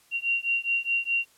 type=beating tone pair; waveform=sine; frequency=2756 / 2760.8 Hz; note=F7 / F7; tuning=-24 / -21 cents; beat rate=4.8 Hz; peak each=-27 dBFS; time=0.11-1.26 s; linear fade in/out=50 ms; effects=white hiss -60 dBFS RMS until 1.37 s + low-pass 12000 Hz 12 dB/octave